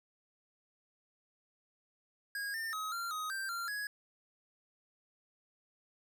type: tone with pitch steps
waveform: square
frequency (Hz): 1638 / 1804 / 1270 / 1380 / 1255 / 1572 / 1381 / 1670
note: G#6 / A6 / D#6 / F6 / D#6 / G6 / F6 / G#6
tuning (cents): -24 / +43 / +35 / -21 / +15 / +4 / -20 / +9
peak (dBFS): -37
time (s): 2.35-3.87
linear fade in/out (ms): 2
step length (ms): 190
effects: none